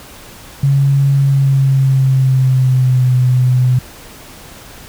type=tone with pitch glide; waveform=sine; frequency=138.59 to 126.36 Hz; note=C#3 to B2; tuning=0 to +40 cents; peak=-8 dBFS; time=0.63-3.79 s; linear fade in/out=5 ms; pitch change=-160 cents; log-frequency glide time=1.15-3.15 s; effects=pink hiss -36 dBFS RMS until 4.88 s